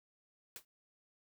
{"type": "noise with exponential decay", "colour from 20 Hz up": "white", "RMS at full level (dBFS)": -43, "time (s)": [0.56, 0.65], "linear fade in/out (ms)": 1, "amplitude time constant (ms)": 19, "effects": []}